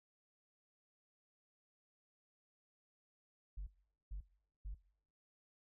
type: tone bursts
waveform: sine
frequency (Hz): 48.35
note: G1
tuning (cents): -23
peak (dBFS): -40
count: 3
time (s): 3.57-4.747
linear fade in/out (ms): 10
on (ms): 99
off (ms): 440
effects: noise-tail reverb RT60 0.7 s tail -23 dB re dry + tanh soft clip ceiling -40 dBFS